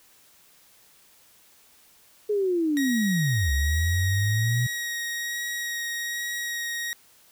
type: linear two-way sweep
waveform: sine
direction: down then up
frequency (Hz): 426.5 to 67.5 to 124.9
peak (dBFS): -21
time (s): 2.29-4.67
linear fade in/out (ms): 10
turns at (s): 3.52
type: tone with vibrato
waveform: sawtooth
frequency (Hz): 1890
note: A#6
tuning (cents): +23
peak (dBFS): -25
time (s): 2.77-6.93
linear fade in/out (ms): 0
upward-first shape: sine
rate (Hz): 1.2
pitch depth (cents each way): 10
effects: white hiss -57 dBFS RMS until 7.31 s